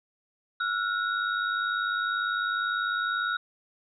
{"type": "tone cluster", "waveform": "sine", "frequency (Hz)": [1349, 1449, 3777], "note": ["E6", "F#6", "A#7"], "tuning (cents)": [40, -37, 22], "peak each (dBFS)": [-30, -28, -36], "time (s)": [0.6, 3.37], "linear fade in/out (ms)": 5, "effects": []}